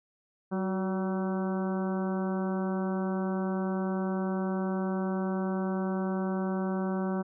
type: harmonic tone with a mistuned harmonic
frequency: 190 Hz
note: F#3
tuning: 46 cents sharp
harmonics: 1 / 2 / 3 / 4 / 5 / 6 / 7 / 8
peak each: -29 / -35 / -39 / -41 / -43 / -45 / -46 / -47 dBFS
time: 0.51-7.23 s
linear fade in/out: 20 ms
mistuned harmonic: 2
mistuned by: -44 cents
effects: none